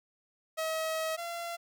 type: tone pair in turn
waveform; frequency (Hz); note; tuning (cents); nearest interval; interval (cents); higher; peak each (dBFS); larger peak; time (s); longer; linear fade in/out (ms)
sawtooth; 639 / 683.8; D#5 / F5; +46 / -37; minor second; 117; second; -27 / -32; first; 0.57-1.17 / 1.17-1.57; first; 20
effects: none